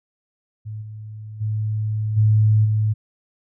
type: tone with level steps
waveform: sine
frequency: 107.6 Hz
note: A2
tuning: 38 cents flat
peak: -28 / -32 / -20 / -12 / -16 dBFS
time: 0.65-2.94 s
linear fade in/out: 20 ms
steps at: 0.81 / 1.4 / 2.16 / 2.64 s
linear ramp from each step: 20 ms
effects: none

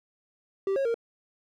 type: tone with pitch steps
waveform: triangle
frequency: 389.7 / 545 / 463.9 Hz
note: G4 / C#5 / A#4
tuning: -10 / -29 / -8 cents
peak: -22 dBFS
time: 0.67-0.943 s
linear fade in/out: 2 ms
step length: 91 ms
effects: none

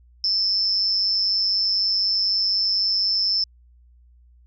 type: tone with amplitude modulation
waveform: sine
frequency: 5274 Hz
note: E8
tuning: in tune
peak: -15 dBFS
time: 0.24-3.44 s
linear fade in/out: 2 ms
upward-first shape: sine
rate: 196 Hz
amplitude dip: 75%
effects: added 60 Hz sine -50 dBFS peak until 4.46 s

